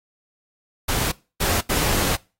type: noise bursts at uneven times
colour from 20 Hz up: pink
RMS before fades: -22 dBFS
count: 3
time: 0.88-1.12 / 1.4-1.61 / 1.69-2.16 s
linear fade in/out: 10 ms
effects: noise-tail reverb RT60 0.3 s tail -22 dB re dry + AAC 48 kbps